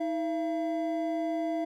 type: tone pair together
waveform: triangle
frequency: 319.1 / 676.1 Hz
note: D#4 / E5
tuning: +44 / +44 cents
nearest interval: octave + minor second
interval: 1300 cents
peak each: -29 / -29 dBFS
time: 0-1.65 s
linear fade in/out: 10 ms
effects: none